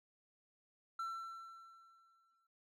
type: tone with exponential decay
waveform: triangle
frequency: 1344 Hz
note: E6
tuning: 33 cents sharp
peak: -36 dBFS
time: 0.99-2.47 s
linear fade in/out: 5 ms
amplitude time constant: 320 ms
effects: none